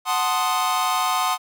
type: chord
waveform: 45% pulse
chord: F# diminished seventh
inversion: none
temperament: equal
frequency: 740 / 880 / 1046.5 / 1244.5 Hz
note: F#5 / A5 / C6 / Eb6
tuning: 0 / 0 / 0 / 0 cents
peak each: -25 / -28 / -24 / -25 dBFS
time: 0.05-1.38 s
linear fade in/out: 50 ms
effects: none